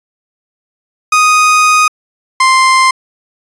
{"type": "tone pair in turn", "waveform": "30% pulse", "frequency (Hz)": [1244.5, 1046.5], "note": ["D#6", "C6"], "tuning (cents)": [0, 0], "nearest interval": "minor third", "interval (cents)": 300, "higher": "first", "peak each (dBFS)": -3, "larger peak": "neither", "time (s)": [[1.12, 1.88], [2.4, 2.91]], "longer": "first", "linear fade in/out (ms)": 5, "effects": ["resampled to 22050 Hz"]}